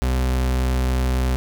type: tone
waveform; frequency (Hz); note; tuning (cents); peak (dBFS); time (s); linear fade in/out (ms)
40% pulse; 63.6; C2; -48; -17; 0.02-1.36; 0
effects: none